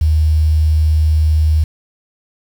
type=tone with quantisation; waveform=sine; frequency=77.78 Hz; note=D#2; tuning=in tune; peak=-9 dBFS; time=0.01-1.64 s; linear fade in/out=5 ms; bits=6; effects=none